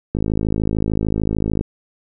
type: click train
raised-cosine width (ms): 3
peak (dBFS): -7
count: 79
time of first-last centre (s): 0.15-1.611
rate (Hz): 53.4
effects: none